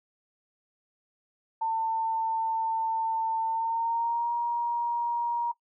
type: tone with pitch glide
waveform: sine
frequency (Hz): 897 to 946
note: A5 to A#5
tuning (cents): +33 to +25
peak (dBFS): -25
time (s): 1.61-5.52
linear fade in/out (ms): 10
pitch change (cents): +92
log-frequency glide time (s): 3.45-4.32
effects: noise-tail reverb RT60 0.1 s tail -20 dB re dry